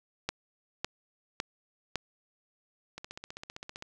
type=two click trains; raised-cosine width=0.2 ms; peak=-24 / -13 dBFS; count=14 / 4; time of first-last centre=2.98-3.824 / 0.29-1.957 s; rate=15.4 / 1.8 Hz; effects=none